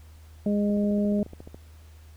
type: harmonic tone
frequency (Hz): 205.6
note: G#3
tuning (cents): -17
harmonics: 1 / 2 / 3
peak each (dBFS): -22 / -31 / -31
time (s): 0.46-1.23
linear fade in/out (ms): 2
type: click train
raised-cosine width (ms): 2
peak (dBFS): -28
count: 13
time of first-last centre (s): 0.7-1.545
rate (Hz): 14.2
effects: added 78 Hz sine -46 dBFS peak until 2.16 s + pink hiss -59 dBFS RMS until 2.16 s